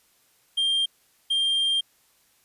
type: tone bursts at uneven times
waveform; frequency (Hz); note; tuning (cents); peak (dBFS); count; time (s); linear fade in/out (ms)
triangle; 3190; G7; +30; -19; 2; 0.57-0.86 / 1.3-1.81; 10
effects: white hiss -63 dBFS RMS until 2.44 s + resampled to 32000 Hz